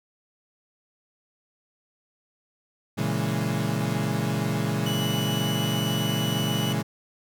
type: chord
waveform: 35% pulse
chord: A# half-diminished seventh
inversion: none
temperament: equal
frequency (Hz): 116.54 / 138.59 / 164.81 / 207.7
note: A#2 / C#3 / E3 / G#3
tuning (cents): 0 / 0 / 0 / 0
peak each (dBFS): -28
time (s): 2.97-6.83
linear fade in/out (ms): 20
type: tone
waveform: 40% pulse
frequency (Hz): 2960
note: F#7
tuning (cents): 0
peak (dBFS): -30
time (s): 4.86-6.73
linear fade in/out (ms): 5
effects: none